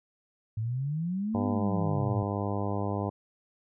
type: exponential two-way sweep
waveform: sine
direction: up then down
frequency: 106 to 252.8 to 106 Hz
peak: -28 dBFS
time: 0.57-2.23 s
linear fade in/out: 5 ms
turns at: 1.46 s
type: harmonic tone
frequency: 101.1 Hz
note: G#2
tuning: 46 cents flat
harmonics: 1 / 2 / 3 / 4 / 5 / 6 / 7 / 8 / 9 / 10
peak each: -32 / -35 / -37 / -38 / -39 / -40 / -40 / -41 / -42 / -42 dBFS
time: 1.34-3.1 s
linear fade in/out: 10 ms
effects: none